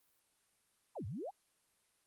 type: exponential two-way sweep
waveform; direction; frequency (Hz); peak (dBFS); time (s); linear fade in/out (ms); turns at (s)
sine; down then up; 1067 to 86.5 to 890; -40; 0.95-1.31; 20; 1.06
effects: white hiss -75 dBFS RMS until 2.06 s + Opus 32 kbps